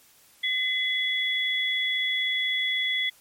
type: tone pair together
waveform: sine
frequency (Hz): 2034 / 3388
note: C7 / G#7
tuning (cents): -50 / +34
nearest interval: major sixth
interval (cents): 884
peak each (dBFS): -26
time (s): 0.43-3.1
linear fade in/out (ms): 10
effects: white hiss -57 dBFS RMS until 3.2 s + MP3 64 kbps